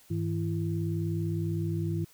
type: tone cluster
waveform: sine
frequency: 101.3 / 161.1 / 336.5 Hz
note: G#2 / E3 / E4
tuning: -43 / -39 / +36 cents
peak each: -31 / -31 / -35 dBFS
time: 0.1-2.05 s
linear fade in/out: 10 ms
effects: white hiss -59 dBFS RMS until 2.13 s